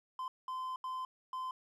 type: tone bursts at uneven times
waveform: triangle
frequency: 1030 Hz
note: C6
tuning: 28 cents flat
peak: -35 dBFS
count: 4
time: 0.19-0.28 / 0.48-0.76 / 0.84-1.05 / 1.33-1.51 s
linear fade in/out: 2 ms
effects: none